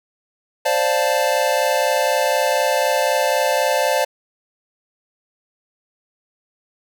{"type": "chord", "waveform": "square", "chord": "D minor seventh", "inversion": "third", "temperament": "equal", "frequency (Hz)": [523.3, 587.3, 698.5, 880], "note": ["C5", "D5", "F5", "A5"], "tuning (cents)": [0, 0, 0, 0], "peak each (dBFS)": [-22, -21, -24, -23], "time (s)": [0.65, 4.05], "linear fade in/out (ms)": 10, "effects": []}